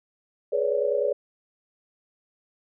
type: tone cluster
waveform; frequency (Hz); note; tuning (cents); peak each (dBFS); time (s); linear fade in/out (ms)
sine; 422.5 / 491.9 / 552 / 582; G#4 / B4 / C#5 / D5; +30 / -7 / -7 / -16; -27; 0.52-1.13; 10
effects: none